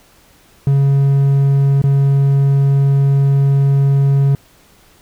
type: tone with dropouts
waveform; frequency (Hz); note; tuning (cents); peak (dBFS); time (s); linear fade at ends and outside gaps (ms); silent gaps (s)
triangle; 138.59; C#3; 0; -7; 0.67-4.35; 2; 1.817-1.839
effects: pink hiss -49 dBFS RMS until 5.01 s